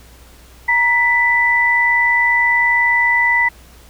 sine tone pair together, 941 / 1985.3 Hz, A#5 / B6, +16 / +9 cents, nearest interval octave + minor second, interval 1293 cents, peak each -18 / -12 dBFS, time 0.68-3.49 s, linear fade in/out 10 ms, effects added 60 Hz sine -43 dBFS peak until 3.89 s + pink hiss -46 dBFS RMS until 3.89 s

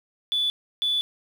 sine tone bursts at uneven times, 3464 Hz, A7, 28 cents flat, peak -20 dBFS, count 2, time 0.32-0.5 / 0.82-1.01 s, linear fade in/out 0 ms, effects tanh soft clip ceiling -17 dBFS + 8-bit

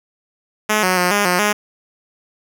5% pulse tone with pitch steps, 213.4 / 184.2 / 179.2 / 204.6 / 179.1 / 208.3 Hz, G#3 / F#3 / F3 / G#3 / F3 / G#3, +47 / -7 / +45 / -26 / +44 / +5 cents, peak -3 dBFS, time 0.69-1.53 s, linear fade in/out 10 ms, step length 140 ms, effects none

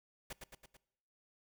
pink noise with echo, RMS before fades -45 dBFS, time 0.3-0.33 s, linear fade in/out 5 ms, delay 110 ms, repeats 4, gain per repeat -4 dB, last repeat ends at 0.77 s, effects noise-tail reverb RT60 0.9 s tail -22 dB re dry

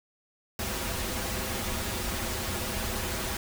pink noise with comb filter, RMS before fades -32 dBFS, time 0.59-3.37 s, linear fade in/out 2 ms, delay 6.8 ms, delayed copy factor -0.7, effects none

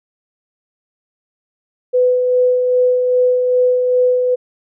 sine tone with tremolo, 500 Hz, B4, 21 cents sharp, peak -9 dBFS, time 1.93-4.36 s, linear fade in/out 20 ms, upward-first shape sine, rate 2.5 Hz, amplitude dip 35%, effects none

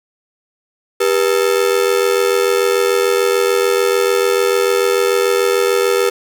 45% pulse ring-modulated tone, 439.2 Hz, A4, 3 cents flat, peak -9 dBFS, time 1-6.1 s, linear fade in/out 10 ms, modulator 43.4 Hz, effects none

